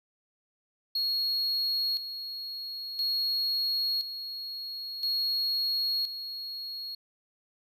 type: tone with tremolo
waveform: triangle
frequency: 4309 Hz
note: C#8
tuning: 50 cents flat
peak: -25 dBFS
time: 0.95-6.95 s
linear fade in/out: 5 ms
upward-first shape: square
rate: 0.49 Hz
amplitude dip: 65%
effects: none